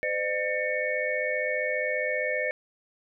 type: tone cluster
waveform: sine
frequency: 510 / 605 / 1796 / 2223 Hz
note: C5 / D#5 / A6 / C#7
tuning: -44 / -49 / +35 / +4 cents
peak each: -31 dBFS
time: 0.03-2.51 s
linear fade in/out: 0 ms
effects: none